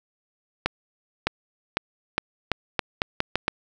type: accelerating click train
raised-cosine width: 0.3 ms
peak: -5 dBFS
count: 10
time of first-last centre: 0.66-3.481 s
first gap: 610 ms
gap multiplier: 0.82
effects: none